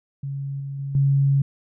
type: tone with level steps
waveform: sine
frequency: 138.59 Hz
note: C#3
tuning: in tune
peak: -26 / -28 / -26 / -15 dBFS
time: 0.23-1.42 s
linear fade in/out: 5 ms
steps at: 0.6 / 0.79 / 0.95 s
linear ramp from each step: 2 ms
effects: none